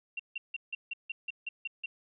sine tone bursts, 2745 Hz, F7, 31 cents flat, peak -33 dBFS, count 10, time 0.17-1.86 s, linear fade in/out 5 ms, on 25 ms, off 160 ms, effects none

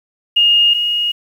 sine tone pair in turn, 2844 / 2869 Hz, F7 / F7, +31 / +46 cents, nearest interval unison, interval 15 cents, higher second, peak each -8 / -14 dBFS, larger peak first, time 0.36-0.74 / 0.74-1.12 s, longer neither, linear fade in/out 10 ms, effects 7-bit

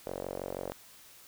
sawtooth tone with band-pass filter, 46.25 Hz, F#1, in tune, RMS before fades -39 dBFS, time 0.06-0.72 s, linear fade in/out 0 ms, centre 550 Hz, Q 3.2, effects white hiss -55 dBFS RMS until 1.27 s

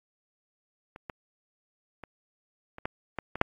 clicks, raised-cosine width 0.5 ms, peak -29 / -21 / -26 / -27 / -15 / -16 / -19 / -6 dBFS, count 8, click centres 0.961 / 1.098 / 2.037 / 2.784 / 2.855 / 3.187 / 3.356 / 3.414 s, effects AAC 32 kbps

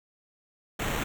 pink noise with sample-and-hold, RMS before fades -30 dBFS, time 0.79-1.04 s, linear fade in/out 10 ms, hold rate 4900 Hz, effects none

